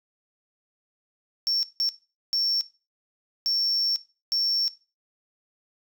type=tone bursts at uneven times; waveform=sine; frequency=5450 Hz; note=F8; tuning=43 cents flat; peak=-19 dBFS; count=5; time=1.47-1.63 / 1.8-1.89 / 2.33-2.61 / 3.46-3.96 / 4.32-4.68 s; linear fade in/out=0 ms; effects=noise-tail reverb RT60 0.3 s tail -18 dB re dry + tanh soft clip ceiling -20 dBFS